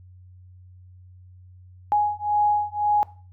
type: beating tone pair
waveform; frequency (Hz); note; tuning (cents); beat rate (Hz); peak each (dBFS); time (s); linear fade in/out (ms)
sine; 832 / 833.9; G#5 / G#5; +3 / +7; 1.9; -22; 1.92-3.03; 0
effects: noise-tail reverb RT60 0.4 s tail -19 dB re dry + added 91 Hz sine -45 dBFS peak until 3.32 s